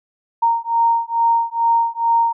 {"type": "beating tone pair", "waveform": "sine", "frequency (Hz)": [925, 927.3], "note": ["A#5", "A#5"], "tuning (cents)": [-14, -9], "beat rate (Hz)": 2.3, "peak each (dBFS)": [-17, -17], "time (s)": [0.42, 2.33], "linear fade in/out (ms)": 10, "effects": []}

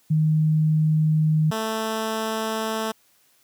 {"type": "tone pair in turn", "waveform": ["sine", "10% pulse"], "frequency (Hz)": [155.6, 220.8], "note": ["D#3", "A3"], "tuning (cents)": [0, 6], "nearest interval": "tritone", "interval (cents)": 606, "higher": "second", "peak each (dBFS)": -16, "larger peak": "neither", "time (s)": [[0.1, 1.51], [1.51, 2.92]], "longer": "neither", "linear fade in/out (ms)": 10, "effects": ["white hiss -61 dBFS RMS until 3.43 s", "high-pass 80 Hz 12 dB/octave"]}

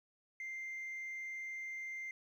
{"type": "tone with frequency modulation", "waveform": "sine", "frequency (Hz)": 2093, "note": "C7", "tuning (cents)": 0, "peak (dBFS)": -39, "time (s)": [0.4, 2.11], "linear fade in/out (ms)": 2, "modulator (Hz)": 53, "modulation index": 0.25, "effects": ["tanh soft clip ceiling -39 dBFS", "12-bit"]}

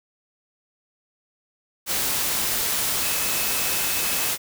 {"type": "tone in noise", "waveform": "sine", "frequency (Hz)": 2585, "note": "E7", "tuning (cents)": -34, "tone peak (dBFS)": -34, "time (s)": [3, 4.32], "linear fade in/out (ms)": 50, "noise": "white", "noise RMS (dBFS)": -24, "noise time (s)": [1.86, 4.38], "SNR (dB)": -13, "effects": []}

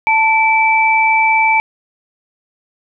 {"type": "tone pair together", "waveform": "sine", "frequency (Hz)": [884.3, 2319], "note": ["A5", "D7"], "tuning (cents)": [8, -22], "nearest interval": "octave + perfect fourth", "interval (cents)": 1670, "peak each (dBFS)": -12, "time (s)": [0.07, 1.6], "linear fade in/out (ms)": 0, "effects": []}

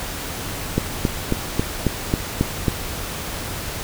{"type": "click train", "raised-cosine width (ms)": 3, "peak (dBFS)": -4, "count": 8, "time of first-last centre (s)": [0.78, 2.682], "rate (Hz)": 3.68, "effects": ["added 88 Hz sine -38 dBFS peak until 3.83 s", "pink hiss -29 dBFS RMS until 3.83 s"]}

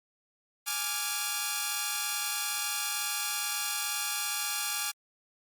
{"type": "chord", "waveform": "5% pulse", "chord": "D diminished", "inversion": "second", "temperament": "equal with one note detuned", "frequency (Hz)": [830.6, 1171.3, 1396.9], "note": ["Ab5", "D6", "F6"], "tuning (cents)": [0, -5, 0], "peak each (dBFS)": -23, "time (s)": [0.66, 4.92], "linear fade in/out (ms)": 20, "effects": ["Opus 32 kbps"]}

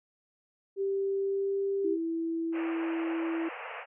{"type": "tone with pitch glide", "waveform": "sine", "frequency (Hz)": [392, 394.3], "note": ["G4", "G4"], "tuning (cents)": [0, 10], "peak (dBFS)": -27, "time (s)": [0.76, 1.98], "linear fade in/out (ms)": 50, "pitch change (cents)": 10, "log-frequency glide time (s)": [1.18, 1.55]}
{"type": "tone", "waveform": "sine", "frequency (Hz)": 329.6, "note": "E4", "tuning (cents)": 0, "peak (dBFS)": -29, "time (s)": [1.84, 3.49], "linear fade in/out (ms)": 10}
{"type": "band-pass noise", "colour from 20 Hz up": "pink", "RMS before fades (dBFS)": -41, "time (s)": [2.52, 3.86], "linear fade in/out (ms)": 50, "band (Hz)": [470, 2800], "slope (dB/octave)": 96}
{"effects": []}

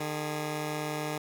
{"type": "tone pair together", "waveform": "10% pulse", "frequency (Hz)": [151.46, 412.6], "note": ["D#3", "G#4"], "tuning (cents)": [-46, -11], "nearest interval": "octave + perfect fourth", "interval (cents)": 1735, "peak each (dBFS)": [-24, -31], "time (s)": [0, 1.18], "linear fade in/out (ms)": 5, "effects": []}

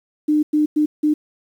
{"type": "tone bursts at uneven times", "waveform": "sine", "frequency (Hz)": 301.9, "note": "D4", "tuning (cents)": 48, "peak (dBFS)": -13, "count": 4, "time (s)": [[0.28, 0.43], [0.53, 0.66], [0.76, 0.86], [1.03, 1.14]], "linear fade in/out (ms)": 10, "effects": ["8-bit"]}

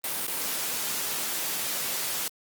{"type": "noise with dropouts", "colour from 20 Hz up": "white", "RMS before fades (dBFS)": -30, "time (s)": [0.04, 2.28], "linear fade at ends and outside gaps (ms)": 2, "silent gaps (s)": [0.269, 0.278], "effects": ["high-pass 150 Hz 12 dB/octave", "Opus 32 kbps"]}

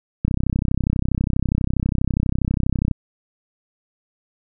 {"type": "click train", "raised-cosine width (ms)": 5, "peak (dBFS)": -7, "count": 87, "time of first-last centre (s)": [0.25, 2.913], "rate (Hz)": 32.3, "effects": []}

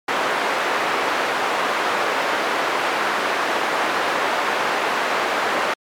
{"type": "band-pass noise", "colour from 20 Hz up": "white", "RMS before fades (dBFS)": -21, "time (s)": [0.08, 5.74], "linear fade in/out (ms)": 5, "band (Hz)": [390, 1500], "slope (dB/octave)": 12, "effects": ["MP3 96 kbps"]}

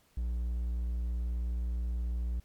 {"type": "tone", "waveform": "triangle", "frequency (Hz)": 59.4, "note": "A#1", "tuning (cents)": 33, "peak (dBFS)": -28, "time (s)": [0.17, 2.4], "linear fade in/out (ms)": 5, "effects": ["pink hiss -67 dBFS RMS until 2.44 s", "MP3 96 kbps"]}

